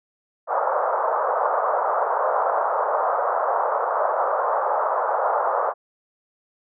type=band-pass noise; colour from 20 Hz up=pink; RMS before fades=-22 dBFS; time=0.47-5.74 s; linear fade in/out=50 ms; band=510 to 1300 Hz; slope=48 dB/octave; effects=none